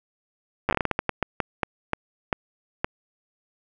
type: slowing click train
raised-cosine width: 0.5 ms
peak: -7 dBFS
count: 17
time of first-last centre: 0.69-2.845 s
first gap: 9 ms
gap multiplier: 1.31
effects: none